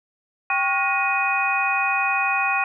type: tone cluster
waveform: sine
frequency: 786 / 1104 / 1433 / 1878 / 2488 Hz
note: G5 / C#6 / F6 / A#6 / D#7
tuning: +4 / -7 / +44 / +12 / -1 cents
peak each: -25 / -26 / -27 / -30 / -22 dBFS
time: 0.5-2.64 s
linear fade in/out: 2 ms
effects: none